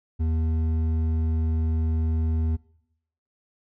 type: tone with hard clipping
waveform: triangle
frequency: 80.2 Hz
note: E2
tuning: 47 cents flat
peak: -23 dBFS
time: 0.19-2.57 s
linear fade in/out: 20 ms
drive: 11 dB
effects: noise-tail reverb RT60 0.8 s tail -23 dB re dry